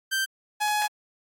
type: tone pair in turn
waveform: sawtooth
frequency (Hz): 1563 / 841.2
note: G6 / G#5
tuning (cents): -6 / +22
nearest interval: major seventh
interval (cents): 1072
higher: first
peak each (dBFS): -20 / -19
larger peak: second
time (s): 0.11-0.26 / 0.6-0.88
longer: second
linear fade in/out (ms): 20
effects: AAC 48 kbps